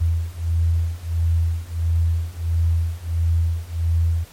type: beating tone pair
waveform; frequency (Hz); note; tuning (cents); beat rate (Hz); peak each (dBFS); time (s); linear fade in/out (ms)
sine; 82.41 / 83.91; E2 / E2; 0 / +31; 1.5; -21 / -20; 0-4.25; 20
effects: pink hiss -46 dBFS RMS until 4.32 s + MP3 64 kbps